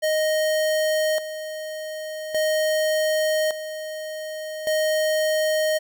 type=tone with tremolo; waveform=square; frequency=622 Hz; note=D#5; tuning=1 cent flat; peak=-20 dBFS; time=0.02-5.79 s; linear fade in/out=20 ms; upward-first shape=square; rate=0.43 Hz; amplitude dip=70%; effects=none